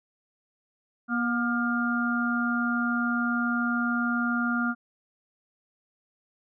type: harmonic tone with a mistuned harmonic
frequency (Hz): 240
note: B3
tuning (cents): -49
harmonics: 1 / 3 / 5 / 6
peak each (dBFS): -26 / -37 / -34 / -28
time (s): 1.08-4.75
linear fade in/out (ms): 50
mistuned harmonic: 6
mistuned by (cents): -40
effects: none